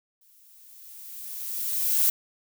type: noise with exponential growth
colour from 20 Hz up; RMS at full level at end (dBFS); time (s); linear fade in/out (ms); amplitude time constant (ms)
violet; -20; 0.21-2.1; 5; 410
effects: none